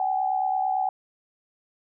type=tone pair together; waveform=sine; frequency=757.1 / 826 Hz; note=F#5 / G#5; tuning=+40 / -10 cents; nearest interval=major second; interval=150 cents; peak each=-23 / -28 dBFS; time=0-0.89 s; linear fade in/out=2 ms; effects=none